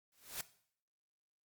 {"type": "noise with exponential growth", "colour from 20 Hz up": "white", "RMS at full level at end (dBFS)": -38, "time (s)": [0.12, 0.41], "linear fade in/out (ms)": 2, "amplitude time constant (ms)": 63, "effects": ["noise-tail reverb RT60 0.6 s tail -17 dB re dry", "Opus 48 kbps"]}